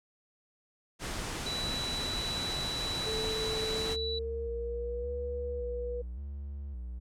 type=low-pass noise; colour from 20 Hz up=pink; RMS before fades=-37 dBFS; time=0.99-3.97 s; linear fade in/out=50 ms; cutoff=9600 Hz; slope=24 dB/octave
type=tone; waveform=sine; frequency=3945 Hz; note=B7; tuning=3 cents flat; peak=-34 dBFS; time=1.46-4.19 s; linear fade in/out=5 ms
type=tone with pitch glide; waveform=sine; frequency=440 to 485.4 Hz; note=A4 to B4; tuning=0 to -30 cents; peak=-34 dBFS; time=3.06-6.02 s; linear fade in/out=10 ms; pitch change=+170 cents; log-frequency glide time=3.69-5.11 s
type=tone with vibrato; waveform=triangle; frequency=65.41 Hz; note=C2; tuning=in tune; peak=-35 dBFS; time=3.9-7 s; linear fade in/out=20 ms; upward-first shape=square; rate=0.88 Hz; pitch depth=130 cents each way
effects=none